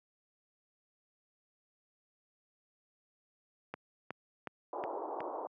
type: click train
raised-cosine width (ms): 0.5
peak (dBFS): -24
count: 5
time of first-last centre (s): 3.74-5.205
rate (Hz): 2.73
type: band-pass noise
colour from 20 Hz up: white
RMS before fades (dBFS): -40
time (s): 4.73-5.47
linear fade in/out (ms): 2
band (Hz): 320 to 1000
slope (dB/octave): 48
effects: high-pass 150 Hz 12 dB/octave